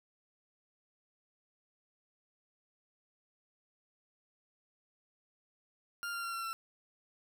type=tone with pitch steps; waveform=40% pulse; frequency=1400 / 1386.3 / 1372.8 / 1359.4 / 1346.1 Hz; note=F6 / F6 / F6 / F6 / E6; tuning=+4 / -13 / -30 / -47 / +36 cents; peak=-36 dBFS; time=6.03-6.53 s; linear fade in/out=0 ms; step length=100 ms; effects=none